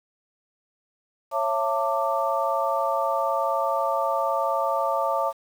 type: tone cluster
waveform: sine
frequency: 550 / 669 / 897 / 1174 Hz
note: C#5 / E5 / A5 / D6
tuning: -14 / +25 / +33 / -1 cents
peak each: -27 dBFS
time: 1.31-5.33 s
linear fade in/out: 50 ms
effects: 8-bit